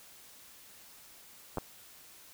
clicks, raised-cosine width 1 ms, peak -20 dBFS, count 2, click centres 1.573 / 1.583 s, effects white hiss -55 dBFS RMS until 2.33 s

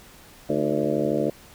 harmonic tone with a mistuned harmonic, 73.2 Hz, D2, 5 cents flat, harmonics 2 / 3 / 4 / 5 / 6 / 7 / 8 / 9, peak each -32 / -29 / -27 / -30 / -29 / -29 / -28 / -33 dBFS, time 0.49-1.3 s, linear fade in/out 5 ms, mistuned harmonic 4, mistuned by +83 cents, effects pink hiss -49 dBFS RMS until 1.54 s

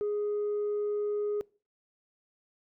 sine tone, 415.3 Hz, G#4, in tune, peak -26 dBFS, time 0.01-1.41 s, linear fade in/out 0 ms, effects noise-tail reverb RT60 0.4 s tail -25 dB re dry + tanh soft clip ceiling -26 dBFS

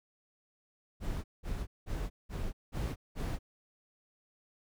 brown noise bursts, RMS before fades -35 dBFS, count 6, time 1-3.39 s, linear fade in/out 50 ms, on 240 ms, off 190 ms, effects none

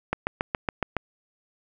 click train, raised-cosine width 0.5 ms, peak -9 dBFS, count 7, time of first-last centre 0.13-0.967 s, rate 7.17 Hz, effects none

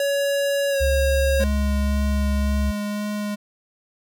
square tone with pitch glide, 562 to 543.2 Hz, C#5 to C#5, +24 to -35 cents, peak -20 dBFS, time 0-1.44 s, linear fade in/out 2 ms, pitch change -59 cents, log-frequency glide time 0.69-0.82 s
sine tone, 69.2 Hz, C#2, 2 cents flat, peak -19 dBFS, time 0.8-2.72 s, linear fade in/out 20 ms
square tone with vibrato, 207.7 Hz, G#3, in tune, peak -25 dBFS, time 1.39-3.36 s, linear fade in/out 20 ms, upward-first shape sine, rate 1.9 Hz, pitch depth 9 cents each way
effects none

